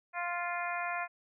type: harmonic tone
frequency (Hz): 349.2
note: F4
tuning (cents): 0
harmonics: 2 / 3 / 4 / 5 / 6 / 7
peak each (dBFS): -37 / -39 / -40 / -41 / -42 / -42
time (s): 0.13-1.08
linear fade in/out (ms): 50
effects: none